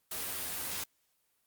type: noise with comb filter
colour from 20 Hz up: white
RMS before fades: -37 dBFS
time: 0.11-0.84 s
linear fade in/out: 5 ms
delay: 11 ms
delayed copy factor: +0.55
effects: white hiss -75 dBFS RMS until 1.46 s + Opus 32 kbps